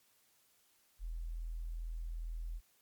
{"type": "tone", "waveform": "sine", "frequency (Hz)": 41.2, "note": "E1", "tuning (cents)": 0, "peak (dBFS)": -38, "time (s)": [0.99, 2.61], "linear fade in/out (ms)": 50, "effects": ["white hiss -71 dBFS RMS until 2.81 s", "MP3 96 kbps"]}